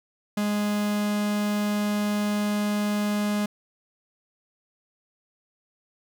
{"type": "tone", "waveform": "45% pulse", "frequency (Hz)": 207.7, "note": "G#3", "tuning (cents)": 0, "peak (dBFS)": -23, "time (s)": [0.37, 3.46], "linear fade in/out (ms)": 5, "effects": []}